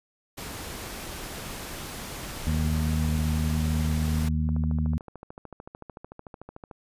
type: noise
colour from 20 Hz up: pink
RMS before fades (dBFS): -37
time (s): 0.37-4.29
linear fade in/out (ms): 10
type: harmonic tone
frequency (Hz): 77.6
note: D#2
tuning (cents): -4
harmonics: 1 / 2 / 3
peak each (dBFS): -25 / -28 / -30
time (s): 2.47-4.98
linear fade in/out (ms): 0
type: click train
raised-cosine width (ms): 1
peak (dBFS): -27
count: 31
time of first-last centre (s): 4.49-6.712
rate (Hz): 13.5
effects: resampled to 32000 Hz